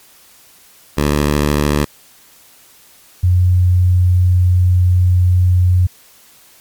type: tone pair in turn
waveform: 10% pulse / sine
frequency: 73.42 / 90.26 Hz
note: D2 / F#2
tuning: 0 / -42 cents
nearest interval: major third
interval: 358 cents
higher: second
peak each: -4 / -8 dBFS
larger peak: first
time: 0.97-1.85 / 3.23-5.87 s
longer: second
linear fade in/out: 10 ms
effects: white hiss -46 dBFS RMS until 6.6 s + MP3 96 kbps